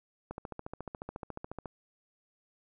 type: click train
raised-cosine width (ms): 1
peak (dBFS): -25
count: 20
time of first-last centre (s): 0.31-1.658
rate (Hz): 14.1
effects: none